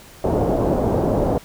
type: low-pass noise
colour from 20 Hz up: white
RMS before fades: -19 dBFS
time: 0.24-1.38 s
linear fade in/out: 2 ms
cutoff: 660 Hz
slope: 24 dB/octave
effects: pink hiss -44 dBFS RMS until 1.44 s